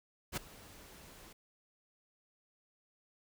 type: noise with ADSR envelope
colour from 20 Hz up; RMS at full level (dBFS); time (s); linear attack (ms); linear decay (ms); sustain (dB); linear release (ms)
pink; -35; 0.32-1.33; 51; 8; -20; 7
effects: none